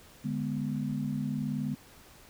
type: chord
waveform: sine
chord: G# diminished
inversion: second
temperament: equal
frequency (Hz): 146.83 / 207.7 / 246.9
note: D3 / G#3 / B3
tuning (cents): 0 / 0 / 0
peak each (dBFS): -34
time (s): 0.24-1.75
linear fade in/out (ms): 10
effects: pink hiss -55 dBFS RMS until 2.29 s